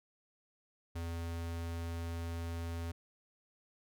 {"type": "tone", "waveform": "square", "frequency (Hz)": 84, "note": "E2", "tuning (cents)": 33, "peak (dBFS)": -38, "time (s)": [0.95, 2.92], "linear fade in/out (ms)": 10, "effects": []}